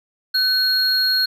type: tone pair together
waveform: triangle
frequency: 1517 / 4283 Hz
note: F#6 / C8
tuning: +43 / +40 cents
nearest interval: octave + tritone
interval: 1797 cents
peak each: -21 / -15 dBFS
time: 0.34-1.26 s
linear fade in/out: 10 ms
effects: none